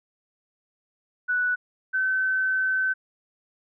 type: tone pair in turn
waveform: sine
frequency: 1480 / 1528.7 Hz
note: F#6 / G6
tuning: 0 / -44 cents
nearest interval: minor second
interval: 56 cents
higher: second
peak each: -21 dBFS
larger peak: neither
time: 1.28-1.56 / 1.93-2.94 s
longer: second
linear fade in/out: 20 ms
effects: none